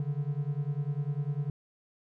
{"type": "beating tone pair", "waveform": "triangle", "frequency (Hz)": [140.1, 150.1], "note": ["C#3", "D3"], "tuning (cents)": [19, 38], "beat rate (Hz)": 10, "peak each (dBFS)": [-30, -31], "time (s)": [0, 1.5], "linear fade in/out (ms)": 2, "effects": []}